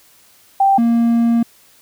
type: tone pair in turn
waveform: sine / triangle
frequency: 784 / 233.1 Hz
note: G5 / A#3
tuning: 0 / 0 cents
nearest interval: octave + major sixth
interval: 2100 cents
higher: first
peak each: -9 dBFS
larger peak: neither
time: 0.6-0.78 / 0.78-1.43 s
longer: second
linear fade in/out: 5 ms
effects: white hiss -50 dBFS RMS until 1.81 s